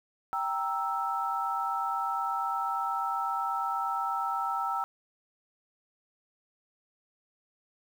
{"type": "chord", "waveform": "sine", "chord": "E diminished", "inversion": "first", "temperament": "equal", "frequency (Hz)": [784, 932.3, 1318.5], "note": ["G5", "Bb5", "E6"], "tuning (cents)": [0, 0, 0], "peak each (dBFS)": [-33, -34, -31], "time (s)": [0.33, 4.84], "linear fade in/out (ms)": 0, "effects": ["9-bit"]}